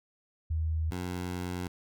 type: tone pair in turn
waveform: sine / 15% pulse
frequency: 79.6 / 89.81 Hz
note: D#2 / F2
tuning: +40 / +49 cents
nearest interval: major second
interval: 209 cents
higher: second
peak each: -27 dBFS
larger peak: neither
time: 0.5-0.91 / 0.91-1.68 s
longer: second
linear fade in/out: 10 ms
effects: none